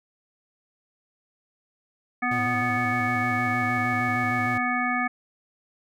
harmonic tone, 246.9 Hz, B3, in tune, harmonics 1 / 3 / 5 / 7 / 9, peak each -29 / -29 / -29 / -29 / -29 dBFS, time 2.22-5.08 s, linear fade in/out 10 ms
square tone with vibrato, 113.7 Hz, A#2, 43 cents flat, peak -32 dBFS, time 2.31-4.58 s, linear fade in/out 5 ms, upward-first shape square, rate 6.5 Hz, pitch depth 83 cents each way
effects none

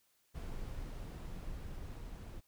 brown noise with level ramp, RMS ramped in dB -42 to -46 dBFS, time 0.34-2.41 s, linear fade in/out 20 ms, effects white hiss -74 dBFS RMS until 2.47 s

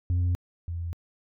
sine tone pair in turn, 88.7 / 84.97 Hz, F2 / F2, +27 / -47 cents, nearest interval minor second, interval 74 cents, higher first, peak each -19 / -29 dBFS, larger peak first, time 0.1-0.35 / 0.68-0.93 s, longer neither, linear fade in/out 0 ms, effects tanh soft clip ceiling -21 dBFS

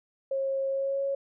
sine tone with pitch glide, 541 to 551.4 Hz, C#5 to C#5, -42 to -9 cents, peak -26 dBFS, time 0.31-1.15 s, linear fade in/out 5 ms, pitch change +33 cents, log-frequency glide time 0.68-1.02 s, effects none

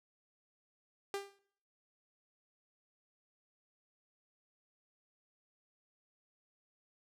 sawtooth tone with exponential decay, 398.2 Hz, G4, 27 cents sharp, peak -30 dBFS, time 1.14-1.39 s, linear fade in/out 1 ms, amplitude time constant 54 ms, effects noise-tail reverb RT60 0.6 s tail -19 dB re dry + low-pass 12000 Hz 12 dB/octave

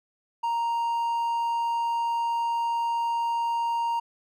triangle tone, 932.3 Hz, A#5, in tune, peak -22 dBFS, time 0.43-4 s, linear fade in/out 10 ms, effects none

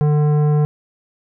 sine tone with tanh clipping, 149.2 Hz, D3, 28 cents sharp, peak -14 dBFS, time 0.01-0.65 s, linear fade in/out 0 ms, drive 13 dB, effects none

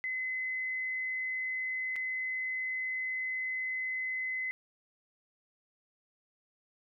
sine tone with dropouts, 2036 Hz, C7, 48 cents flat, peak -32 dBFS, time 0.04-4.51 s, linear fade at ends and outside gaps 0 ms, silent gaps 1.958-1.963 s, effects none

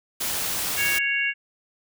white noise, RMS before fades -27 dBFS, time 0.2-0.99 s, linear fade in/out 10 ms
harmonic tone, 554.4 Hz, C#5, in tune, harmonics 3 / 4 / 5, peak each -26 / -25 / -26 dBFS, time 0.76-1.34 s, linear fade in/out 50 ms
effects none

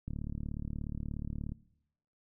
click train, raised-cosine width 5 ms, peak -26 dBFS, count 54, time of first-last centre 0.08-1.52 s, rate 36.8 Hz, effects noise-tail reverb RT60 0.8 s tail -21 dB re dry

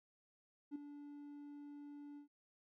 triangle tone with ADSR envelope, 289.6 Hz, D4, 24 cents flat, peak -36 dBFS, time 0.71-2.28 s, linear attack 45 ms, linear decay 6 ms, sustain -12 dB, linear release 110 ms, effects tanh soft clip ceiling -37 dBFS

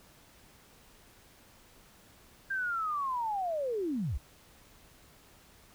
sine linear sweep, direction down, 1600 to 43.7 Hz, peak -30 dBFS, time 2.5-4.18 s, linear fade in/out 10 ms, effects pink hiss -59 dBFS RMS until 5.74 s

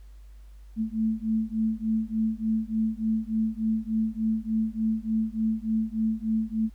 sine beating tone pair, 219.1 / 222.5 Hz, A3 / A3, -7 / +20 cents, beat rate 3.4 Hz, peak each -27 dBFS, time 0.76-6.7 s, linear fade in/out 50 ms, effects added 50 Hz sine -44 dBFS peak until 6.74 s + pink hiss -66 dBFS RMS until 6.74 s

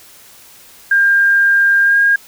sine tone with pitch glide, 1602 to 1623.4 Hz, G6 to G#6, +37 to -40 cents, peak -8 dBFS, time 0.91-2.16 s, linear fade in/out 5 ms, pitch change +23 cents, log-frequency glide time 1.82-1.98 s, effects white hiss -42 dBFS RMS until 2.27 s

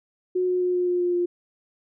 sine tone with pitch steps, 365.2 / 362.9 / 360.6 / 358.3 / 356 / 353.8 / 351.5 Hz, F#4 / F#4 / F#4 / F4 / F4 / F4 / F4, -23 / -34 / -45 / +44 / +33 / +23 / +11 cents, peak -20 dBFS, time 0.35-1.26 s, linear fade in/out 10 ms, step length 130 ms, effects none

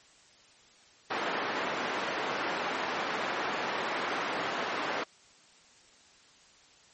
white band-pass noise, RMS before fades -33 dBFS, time 1.1-5.04 s, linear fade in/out 10 ms, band 270 to 1600 Hz, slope 12 dB/octave, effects white hiss -59 dBFS RMS until 6.93 s + MP3 32 kbps

